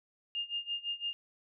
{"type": "tone with tremolo", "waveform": "sine", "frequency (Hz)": 2821, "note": "F7", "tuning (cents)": 17, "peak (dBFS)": -31, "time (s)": [0.35, 1.13], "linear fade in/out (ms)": 0, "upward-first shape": "sine", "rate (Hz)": 5.9, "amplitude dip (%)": 90, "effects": []}